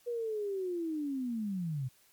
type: linear sweep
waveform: sine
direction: down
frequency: 486.3 to 122.1 Hz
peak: -32 dBFS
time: 0.06-1.89 s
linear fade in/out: 20 ms
effects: white hiss -65 dBFS RMS until 2.12 s + MP3 96 kbps